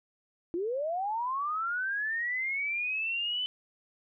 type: linear sweep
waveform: sine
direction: up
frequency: 325.3 to 3036 Hz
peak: -29 dBFS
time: 0.54-3.46 s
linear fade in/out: 0 ms
effects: none